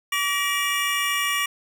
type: tone cluster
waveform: square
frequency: 1147 / 1894 / 2331 / 2858 Hz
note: D6 / A#6 / D7 / F7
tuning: -41 / +27 / -14 / +39 cents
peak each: -28 dBFS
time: 0.12-1.46 s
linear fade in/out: 5 ms
effects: none